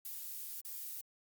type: noise with dropouts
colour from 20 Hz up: violet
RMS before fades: -44 dBFS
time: 0.05-1.01 s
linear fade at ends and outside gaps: 2 ms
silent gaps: 0.609-0.649 s
effects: Opus 48 kbps